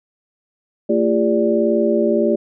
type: tone cluster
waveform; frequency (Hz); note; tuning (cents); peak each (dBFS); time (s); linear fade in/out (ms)
sine; 224.8 / 342.7 / 404.3 / 583; A3 / F4 / G#4 / D5; +37 / -33 / -46 / -13; -19; 0.89-2.36; 10
effects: none